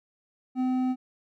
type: tone with hard clipping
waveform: triangle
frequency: 255.8 Hz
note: C4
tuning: 39 cents flat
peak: -25 dBFS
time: 0.55-0.96 s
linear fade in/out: 50 ms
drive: 10 dB
effects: none